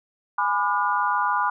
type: chord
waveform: sine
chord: G# diminished seventh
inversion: none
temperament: just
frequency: 830.6 / 996.7 / 1196.1 / 1435.3 Hz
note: G#5 / B5 / D6 / F6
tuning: 0 / +16 / +31 / +47 cents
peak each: -27 / -23 / -26 / -27 dBFS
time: 0.38-1.5 s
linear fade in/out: 5 ms
effects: none